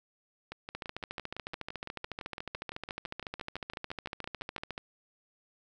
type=two click trains; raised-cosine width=0.3 ms; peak=-21 / -24 dBFS; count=57 / 25; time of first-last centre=0.75-4.779 / 0.52-4.581 s; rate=13.9 / 5.91 Hz; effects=none